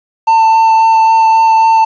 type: tone with vibrato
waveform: triangle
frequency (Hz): 894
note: A5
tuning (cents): +27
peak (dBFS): -3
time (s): 0.27-1.85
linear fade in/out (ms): 10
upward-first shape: sine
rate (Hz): 3.7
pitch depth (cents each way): 10
effects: resampled to 16000 Hz + 7-bit